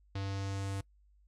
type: tone with low-pass filter sweep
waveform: square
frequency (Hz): 98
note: G2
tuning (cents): 0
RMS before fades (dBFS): -37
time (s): 0.15-0.81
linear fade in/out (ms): 5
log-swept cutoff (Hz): 4300 to 9600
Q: 1.7
effects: noise-tail reverb RT60 0.1 s tail -22 dB re dry + added 50 Hz sine -62 dBFS peak until 1.27 s